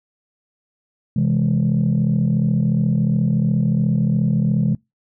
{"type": "chord", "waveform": "sine", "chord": "C augmented", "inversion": "none", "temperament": "equal", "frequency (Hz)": [130.81, 164.81, 207.7], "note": ["C3", "E3", "G#3"], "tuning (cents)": [0, 0, 0], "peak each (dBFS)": -18, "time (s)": [1.16, 4.75], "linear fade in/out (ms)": 5, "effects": ["noise-tail reverb RT60 0.2 s tail -25 dB re dry", "tanh soft clip ceiling -10 dBFS"]}